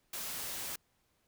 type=noise; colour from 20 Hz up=white; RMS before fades=-40 dBFS; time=0.13-0.76 s; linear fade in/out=5 ms; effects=pink hiss -75 dBFS RMS until 1.27 s